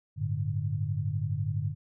sine chord, G suspended second, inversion none, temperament equal, 98 / 110 / 146.83 Hz, G2 / A2 / D3, 0 / 0 / 0 cents, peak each -32 dBFS, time 0.16-1.75 s, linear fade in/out 50 ms, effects none

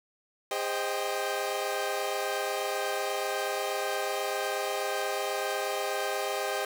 sawtooth chord, Ab major seventh, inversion none, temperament equal with one note detuned, 406.1 / 523.3 / 622.3 / 784 Hz, Ab4 / C5 / Eb5 / G5, -39 / 0 / 0 / 0 cents, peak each -31 dBFS, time 0.51-6.65 s, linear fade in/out 2 ms, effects none

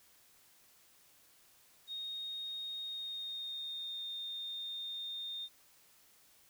sine tone with pitch glide, 3720 to 3650 Hz, A#7 to A#7, -4 to -37 cents, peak -39 dBFS, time 1.87-5.49 s, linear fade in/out 50 ms, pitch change -33 cents, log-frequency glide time 2.84-4.1 s, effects white hiss -65 dBFS RMS until 6.49 s

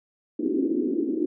pink band-pass noise, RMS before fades -25 dBFS, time 0.39-1.26 s, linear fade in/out 10 ms, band 270 to 360 Hz, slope 48 dB/octave, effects none

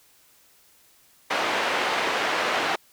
pink band-pass noise, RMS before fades -25 dBFS, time 1.3-2.76 s, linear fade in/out 10 ms, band 540 to 2900 Hz, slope 12 dB/octave, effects white hiss -58 dBFS RMS until 2.92 s

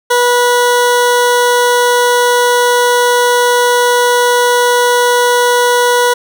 20% pulse tone, 487.5 Hz, B4, 23 cents flat, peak -3 dBFS, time 0.1-6.14 s, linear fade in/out 10 ms, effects none

